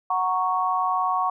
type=chord; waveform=sine; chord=F# major; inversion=none; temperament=equal; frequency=740 / 932.3 / 1108.7 Hz; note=F#5 / A#5 / C#6; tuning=0 / 0 / 0 cents; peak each=-25 / -28 / -23 dBFS; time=0.1-1.3 s; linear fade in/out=5 ms; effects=none